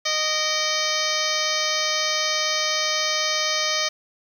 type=harmonic tone with a mistuned harmonic; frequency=619 Hz; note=D#5; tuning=9 cents flat; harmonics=1 / 2 / 3 / 4 / 5 / 6 / 7 / 8 / 9 / 10; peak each=-30 / -30 / -30 / -30 / -30 / -30 / -30 / -30 / -30 / -30 dBFS; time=0.05-3.89 s; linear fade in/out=10 ms; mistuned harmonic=4; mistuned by=-120 cents; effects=8-bit